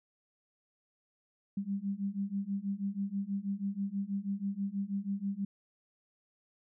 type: beating tone pair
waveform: sine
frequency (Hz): 195.1 / 201.3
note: G3 / G3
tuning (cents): -8 / +46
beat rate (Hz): 6.2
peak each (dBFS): -36 / -35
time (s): 1.57-5.45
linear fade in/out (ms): 5
effects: none